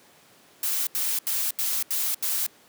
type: noise bursts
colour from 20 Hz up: blue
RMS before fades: -26 dBFS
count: 6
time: 0.63-2.465 s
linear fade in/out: 2 ms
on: 240 ms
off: 79 ms
effects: pink hiss -55 dBFS RMS until 2.68 s + high-pass 200 Hz 12 dB/octave